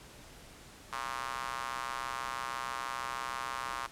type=tone with high-pass filter; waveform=square; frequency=63.1 Hz; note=B1; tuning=38 cents sharp; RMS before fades=-38 dBFS; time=0.92-3.87 s; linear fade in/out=10 ms; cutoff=1100 Hz; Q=3.3; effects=pink hiss -53 dBFS RMS until 3.91 s + low-pass 11000 Hz 12 dB/octave